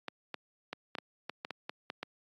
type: clicks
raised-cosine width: 0.3 ms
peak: -21 dBFS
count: 11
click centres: 0.083 / 0.343 / 0.73 / 0.952 / 0.985 / 1.296 / 1.449 / 1.507 / 1.695 / 1.901 / 2.03 s
effects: high-pass 200 Hz 12 dB/octave + AAC 32 kbps